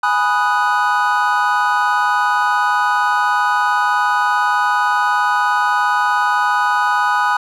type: chord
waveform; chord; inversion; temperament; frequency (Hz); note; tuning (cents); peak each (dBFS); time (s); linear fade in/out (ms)
triangle; G# minor seventh; none; equal; 830.6 / 987.8 / 1244.5 / 1480; G#5 / B5 / D#6 / F#6; 0 / 0 / 0 / 0; -17; 0.03-7.37; 5
effects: none